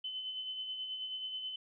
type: tone with tremolo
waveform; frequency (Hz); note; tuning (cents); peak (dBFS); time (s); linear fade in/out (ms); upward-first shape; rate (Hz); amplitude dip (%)
sine; 3039; F#7; +46; -36; 0.04-1.56; 5; sine; 9.3; 40
effects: none